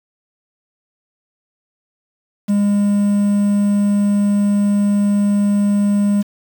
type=tone with quantisation; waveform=triangle; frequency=203.8 Hz; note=G#3; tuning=32 cents flat; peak=-10 dBFS; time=2.48-6.23 s; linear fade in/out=20 ms; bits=6; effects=none